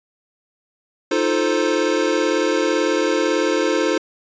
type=chord; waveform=square; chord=F dominant seventh; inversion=third; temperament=equal; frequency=311.1 / 349.2 / 440 / 523.3 Hz; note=Eb4 / F4 / A4 / C5; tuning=0 / 0 / 0 / 0 cents; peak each=-23 dBFS; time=1.11-3.98 s; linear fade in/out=5 ms; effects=resampled to 16000 Hz